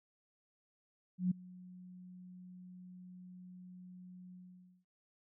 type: tone with ADSR envelope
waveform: sine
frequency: 181.7 Hz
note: F#3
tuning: 31 cents flat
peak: -27 dBFS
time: 1.18-4.85 s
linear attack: 130 ms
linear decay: 8 ms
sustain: -23 dB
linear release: 520 ms
effects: none